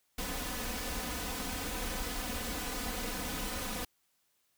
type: noise with comb filter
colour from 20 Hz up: pink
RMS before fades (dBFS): -37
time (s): 0.18-3.85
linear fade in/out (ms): 5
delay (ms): 4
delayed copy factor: +0.95
effects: white hiss -75 dBFS RMS until 4.57 s